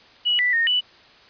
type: tone with pitch steps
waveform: sine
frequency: 2928 / 1974 / 1844 / 2967 Hz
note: F#7 / B6 / A#6 / F#7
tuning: -19 / -1 / -19 / +4 cents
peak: -17 dBFS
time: 0.25-0.81 s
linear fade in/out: 20 ms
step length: 140 ms
effects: white hiss -50 dBFS RMS until 1.29 s + resampled to 11025 Hz